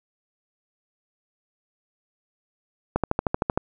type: click train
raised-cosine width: 1 ms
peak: -7 dBFS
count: 9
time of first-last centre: 2.96-3.575 s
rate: 13 Hz
effects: none